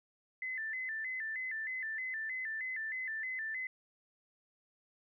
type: tone with vibrato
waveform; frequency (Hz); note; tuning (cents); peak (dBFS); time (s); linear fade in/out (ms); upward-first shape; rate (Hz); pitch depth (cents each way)
sine; 1899; A#6; +32; -36; 0.42-3.67; 2; square; 3.2; 120
effects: none